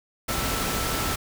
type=tone in noise; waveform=sine; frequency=1327 Hz; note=E6; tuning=11 cents sharp; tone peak=-34 dBFS; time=0.28-1.16 s; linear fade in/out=10 ms; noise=pink; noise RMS=-27 dBFS; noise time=0.28-1.16 s; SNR=-10 dB; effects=none